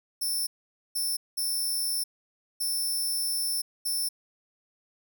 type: tone bursts at uneven times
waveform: 5% pulse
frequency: 5360 Hz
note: E8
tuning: 28 cents sharp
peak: -21 dBFS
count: 5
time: 0.21-0.47 / 0.95-1.17 / 1.37-2.04 / 2.6-3.62 / 3.85-4.09 s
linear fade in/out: 10 ms
effects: none